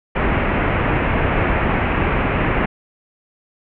pink low-pass noise, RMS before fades -18 dBFS, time 0.15-2.66 s, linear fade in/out 10 ms, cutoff 2600 Hz, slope 48 dB/octave, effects none

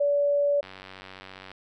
sine tone, 574 Hz, D5, 40 cents flat, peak -20 dBFS, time 0-0.61 s, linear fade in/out 10 ms
click train, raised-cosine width 0.3 ms, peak -26 dBFS, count 85, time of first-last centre 0.63-1.516 s, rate 94.8 Hz
effects none

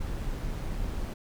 brown noise with amplitude modulation, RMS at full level -31 dBFS, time 0-1.14 s, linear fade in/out 10 ms, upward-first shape sine, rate 152 Hz, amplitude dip 30%, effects none

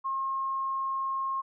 sine tone, 1074 Hz, C6, 45 cents sharp, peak -28 dBFS, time 0.04-1.42 s, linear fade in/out 20 ms, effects none

